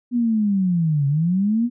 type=linear two-way sweep; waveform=sine; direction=down then up; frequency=246.9 to 137 to 246 Hz; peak=-16 dBFS; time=0.11-1.7 s; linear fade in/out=50 ms; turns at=1.07 s; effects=none